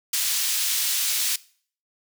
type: high-pass noise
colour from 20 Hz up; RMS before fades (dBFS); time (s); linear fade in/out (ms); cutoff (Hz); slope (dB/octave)
pink; -24; 0.13-1.36; 5; 3700; 12
effects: noise-tail reverb RT60 0.5 s tail -21 dB re dry